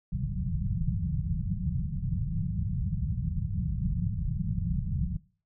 white low-pass noise, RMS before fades -30 dBFS, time 0.12-5.17 s, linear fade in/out 5 ms, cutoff 190 Hz, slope 96 dB/octave, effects noise-tail reverb RT60 0.4 s tail -20 dB re dry

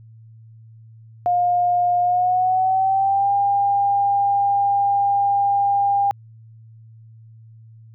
sine tone with pitch glide, 710 to 801.6 Hz, F5 to G5, +28 to +38 cents, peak -15 dBFS, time 1.26-6.11 s, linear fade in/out 0 ms, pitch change +210 cents, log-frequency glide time 2.01-3.32 s, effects added 112 Hz sine -42 dBFS peak until 7.94 s

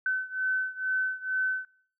sine beating tone pair, 1520 / 1522.2 Hz, F#6 / F#6, +46 / +49 cents, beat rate 2.2 Hz, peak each -29 / -31 dBFS, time 0.06-1.65 s, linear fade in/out 2 ms, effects noise-tail reverb RT60 0.5 s tail -20 dB re dry

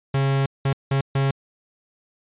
45% pulse tone bursts at uneven times, 136.6 Hz, C#3, 25 cents flat, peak -18 dBFS, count 4, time 0.14-0.46 / 0.65-0.73 / 0.91-1.01 / 1.15-1.31 s, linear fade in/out 5 ms, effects resampled to 8000 Hz

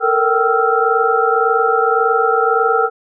sine tone cluster, 447 / 468.8 / 772 / 1310 / 1378 Hz, A4 / A#4 / G5 / E6 / F6, +27 / +10 / -27 / -11 / -24 cents, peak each -18 dBFS, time 0-2.9 s, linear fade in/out 50 ms, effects none

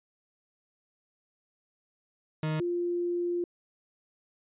40% pulse / sine tone pair in turn, 155.56 / 349.2 Hz, D#3 / F4, 0 / 0 cents, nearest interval octave + major second, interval 1400 cents, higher second, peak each -27 dBFS, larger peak neither, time 2.43-2.6 / 2.6-3.44 s, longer second, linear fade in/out 2 ms, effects resampled to 8000 Hz

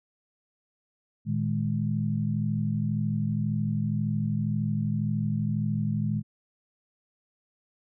sine tone cluster, 114 / 155.9 / 208.7 Hz, A#2 / D#3 / G#3, -38 / +4 / +9 cents, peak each -29 dBFS, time 1.25-6.23 s, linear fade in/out 50 ms, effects none

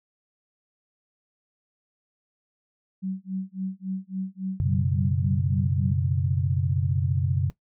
sine tone with tremolo, 189.3 Hz, F#3, 40 cents sharp, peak -25 dBFS, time 3.02-5.94 s, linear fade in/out 20 ms, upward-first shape sine, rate 3.6 Hz, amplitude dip 100%
sine chord, F# suspended fourth, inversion none, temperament equal, 92.5 / 123.47 / 138.59 Hz, F#2 / B2 / C#3, 0 / 0 / 0 cents, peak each -25 / -28 / -25 dBFS, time 4.6-7.5 s, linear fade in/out 0 ms
effects noise-tail reverb RT60 0.1 s tail -17 dB re dry

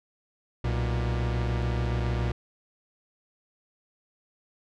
45% pulse tone pair together, 62.46 / 117.9 Hz, B1 / A#2, +20 / +20 cents, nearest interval major seventh, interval 1100 cents, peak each -28 dBFS, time 0.64-2.32 s, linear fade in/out 5 ms, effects low-pass 4000 Hz 12 dB/octave

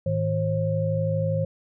sine tone cluster, 106.2 / 158.6 / 537 Hz, G#2 / D#3 / C5, +39 / +33 / +45 cents, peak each -26 dBFS, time 0.06-1.45 s, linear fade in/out 5 ms, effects none

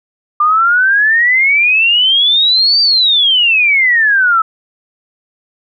sine exponential two-way sweep, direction up then down, 1188 to 4699 to 1294 Hz, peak -7 dBFS, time 0.4-4.42 s, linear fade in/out 5 ms, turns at 2.81 s, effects none

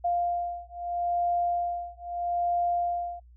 sine beating tone pair, 698.5 / 699.28 Hz, F5 / F5, 0 / +2 cents, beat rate 0.78 Hz, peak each -29 dBFS, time 0.04-3.2 s, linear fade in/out 10 ms, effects noise-tail reverb RT60 0.1 s tail -25 dB re dry + added 60 Hz sine -50 dBFS peak until 3.36 s

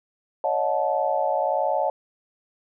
sine tone cluster, 558 / 619 / 721 / 871 Hz, C#5 / D#5 / F#5 / A5, +11 / -9 / -45 / -18 cents, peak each -26 dBFS, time 0.44-1.9 s, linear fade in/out 2 ms, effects none

